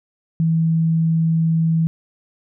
sine tone, 162.9 Hz, E3, 20 cents flat, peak -14 dBFS, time 0.4-1.87 s, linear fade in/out 0 ms, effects none

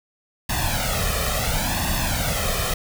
pink noise with flanger, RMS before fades -23 dBFS, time 0.49-2.74 s, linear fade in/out 5 ms, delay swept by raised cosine 1.1 to 1.65 ms, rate 0.72 Hz, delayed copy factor +0.85, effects none

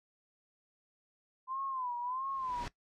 sine tone with vibrato, 1022 Hz, C6, 41 cents flat, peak -35 dBFS, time 1.47-2.67 s, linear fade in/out 50 ms, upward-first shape sine, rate 1.5 Hz, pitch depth 110 cents each way
pink noise with exponential growth, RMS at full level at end -40 dBFS, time 2.17-2.68 s, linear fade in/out 2 ms, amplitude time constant 110 ms
effects noise-tail reverb RT60 0.1 s tail -18 dB re dry + low-pass 5000 Hz 12 dB/octave

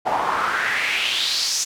pink noise with band-pass filter sweep, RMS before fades -22 dBFS, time 0.05-1.65 s, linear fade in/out 20 ms, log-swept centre 750 to 6400 Hz, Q 3.6, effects none

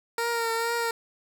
15% pulse tone with vibrato, 462.5 Hz, A#4, 14 cents flat, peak -19 dBFS, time 0.18-0.91 s, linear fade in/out 2 ms, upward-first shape triangle, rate 2.2 Hz, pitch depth 34 cents each way, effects none

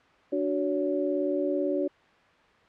sine tone cluster, 292 / 369.9 / 567 Hz, D4 / F#4 / C#5, -10 / 0 / +39 cents, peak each -29 dBFS, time 0.32-1.88 s, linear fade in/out 10 ms, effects white hiss -58 dBFS RMS until 2.68 s + low-pass 2000 Hz 12 dB/octave

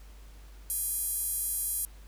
5% pulse tone with high-pass filter, 816 Hz, G#5, 31 cents flat, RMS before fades -32 dBFS, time 0.7-1.85 s, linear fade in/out 0 ms, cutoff 11000 Hz, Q 2.8, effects added 50 Hz sine -47 dBFS peak until 2.07 s + pink hiss -59 dBFS RMS until 2.07 s

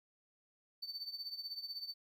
triangle tone with tremolo, 4541 Hz, C#8, 41 cents sharp, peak -37 dBFS, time 0.82-1.94 s, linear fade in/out 10 ms, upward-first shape triangle, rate 16 Hz, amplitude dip 85%, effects 13-bit

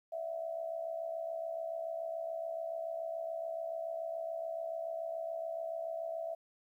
sine tone with amplitude modulation, 659.3 Hz, E5, in tune, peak -33 dBFS, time 0.12-6.35 s, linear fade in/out 10 ms, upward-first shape sine, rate 67 Hz, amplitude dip 70%, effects 12-bit

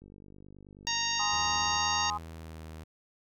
click train, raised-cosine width 3 ms, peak -39 dBFS, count 88, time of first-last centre 0.02-1.781 s, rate 49.4 Hz
harmonic tone, 930 Hz, A#5, 4 cents flat, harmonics 1 / 2 / 3 / 4 / 5 / 6 / 7, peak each -36 / -36 / -36 / -36 / -36 / -36 / -36 dBFS, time 0.87-2.1 s, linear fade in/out 0 ms
sine chord, Ab major, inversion none, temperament just, 830.6 / 1038.3 / 1245.9 Hz, Ab5 / C6 / Eb6, 0 / -14 / +2 cents, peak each -34 / -35 / -36 dBFS, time 1.19-2.18 s, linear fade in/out 10 ms
sawtooth tone with pitch glide, 81.5 to 79.41 Hz, E2 to D#2, -19 to +36 cents, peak -38 dBFS, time 1.32-2.84 s, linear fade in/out 10 ms, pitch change -45 cents, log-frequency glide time 2.25-2.63 s
effects none

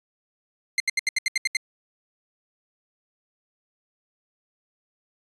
sawtooth tone bursts, 2093 Hz, C7, in tune, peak -16 dBFS, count 9, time 0.78-1.569 s, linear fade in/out 2 ms, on 21 ms, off 75 ms, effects resampled to 22050 Hz

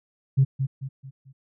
sine tone with echo, 134.4 Hz, C3, 47 cents sharp, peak -13 dBFS, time 0.37-0.45 s, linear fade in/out 20 ms, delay 220 ms, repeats 4, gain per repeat -8 dB, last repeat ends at 1.33 s, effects tanh soft clip ceiling -9 dBFS

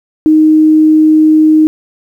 sine tone, 311.1 Hz, D#4, in tune, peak -3 dBFS, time 0.26-1.67 s, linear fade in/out 0 ms, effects 7-bit

